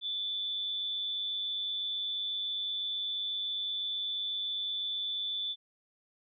sine tone with amplitude modulation, 3494 Hz, A7, 13 cents flat, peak -30 dBFS, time 0.01-5.56 s, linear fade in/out 50 ms, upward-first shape sine, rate 195 Hz, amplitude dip 40%, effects none

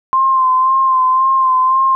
sine tone with vibrato, 1046.5 Hz, C6, in tune, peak -9 dBFS, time 0.13-1.95 s, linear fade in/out 0 ms, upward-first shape sine, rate 1.9 Hz, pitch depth 32 cents each way, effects none

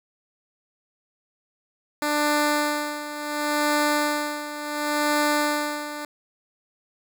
10% pulse tone with tremolo, 296.5 Hz, D4, 17 cents sharp, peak -11 dBFS, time 2.02-6.05 s, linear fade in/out 2 ms, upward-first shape sine, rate 0.7 Hz, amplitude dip 75%, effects none

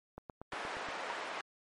click train, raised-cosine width 1 ms, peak -30 dBFS, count 7, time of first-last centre 0.18-0.887 s, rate 8.49 Hz
white band-pass noise, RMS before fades -41 dBFS, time 0.52-1.41 s, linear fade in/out 2 ms, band 440 to 1600 Hz, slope 12 dB/octave
triangle tone with exponential decay, 947 Hz, A#5, 27 cents sharp, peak -32 dBFS, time 1.1-1.18 s, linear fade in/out 0 ms, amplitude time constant 16 ms
effects MP3 48 kbps

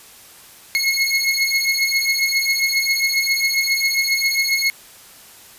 25% pulse beating tone pair, 2167 / 2174.4 Hz, C#7 / C#7, -40 / -34 cents, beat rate 7.4 Hz, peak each -16 dBFS, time 0.75-4.7 s, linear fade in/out 0 ms, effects white hiss -44 dBFS RMS until 5.58 s + resampled to 32000 Hz

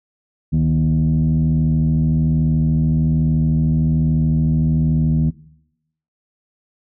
sine tone with frequency modulation, 155.6 Hz, D#3, in tune, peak -12 dBFS, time 0.52-5.31 s, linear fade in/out 20 ms, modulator 81.2 Hz, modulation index 0.87, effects noise-tail reverb RT60 0.8 s tail -20 dB re dry + tanh soft clip ceiling -9 dBFS

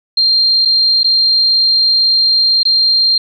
sine tone with dropouts, 4186 Hz, C8, in tune, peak -8 dBFS, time 0.17-3.18 s, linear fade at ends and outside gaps 5 ms, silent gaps 0.651-0.655 / 1.033-1.043 / 2.632-2.652 s, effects none

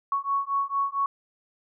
sine beating tone pair, 1108.7 / 1113.1 Hz, C#6 / C#6, 0 / +7 cents, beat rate 4.4 Hz, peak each -27 dBFS, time 0.12-1.06 s, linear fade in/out 2 ms, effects none

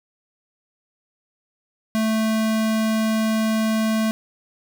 square tone, 220 Hz, A3, in tune, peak -19 dBFS, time 1.95-4.11 s, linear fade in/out 0 ms, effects none

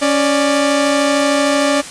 sawtooth tone pair together, 279 / 591.2 Hz, C#4 / D5, +11 / +11 cents, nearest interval octave + minor second, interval 1300 cents, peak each -11 dBFS, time 0.01-1.82 s, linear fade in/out 20 ms, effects white hiss -30 dBFS RMS until 1.9 s + resampled to 22050 Hz

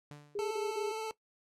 sawtooth tone with exponential decay, 146.83 Hz, D3, in tune, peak -40 dBFS, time 0.11-0.57 s, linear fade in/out 0 ms, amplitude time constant 100 ms
sine tone bursts, 410.5 Hz, G#4, 20 cents flat, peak -34 dBFS, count 3, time 0.35-0.916 s, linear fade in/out 5 ms, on 160 ms, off 43 ms
25% pulse tone with vibrato, 440 Hz, A4, in tune, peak -32 dBFS, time 0.39-1.11 s, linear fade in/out 0 ms, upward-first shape sine, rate 17 Hz, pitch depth 17 cents each way
effects noise-tail reverb RT60 0.1 s tail -18 dB re dry + low-pass 10000 Hz 12 dB/octave

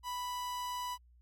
45% pulse tone, 987.8 Hz, B5, in tune, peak -36 dBFS, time 0.03-0.98 s, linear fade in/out 50 ms, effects added 60 Hz sine -59 dBFS peak until 1.21 s + MP3 64 kbps

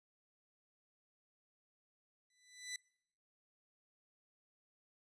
15% pulse tone with exponential growth, 1990 Hz, B6, 13 cents sharp, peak -33 dBFS, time 2.3-2.76 s, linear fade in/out 2 ms, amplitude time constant 99 ms, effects noise-tail reverb RT60 0.7 s tail -26 dB re dry + resampled to 22050 Hz

